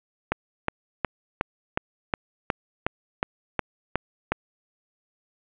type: click train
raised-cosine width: 0.5 ms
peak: -7 dBFS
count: 12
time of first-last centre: 0.32-4.32 s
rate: 2.75 Hz
effects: resampled to 8000 Hz + 7-bit